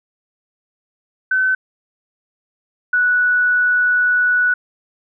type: tone pair in turn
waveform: sine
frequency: 1521 / 1475.1 Hz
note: F#6 / F#6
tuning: +47 / -6 cents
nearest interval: minor second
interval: 53 cents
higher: first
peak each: -13 / -12 dBFS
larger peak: second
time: 1.31-1.55 / 2.93-4.54 s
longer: second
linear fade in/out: 5 ms
effects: none